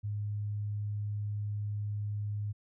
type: tone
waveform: sine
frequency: 103.83 Hz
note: G#2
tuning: in tune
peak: -32 dBFS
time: 0.03-2.53 s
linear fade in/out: 20 ms
effects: none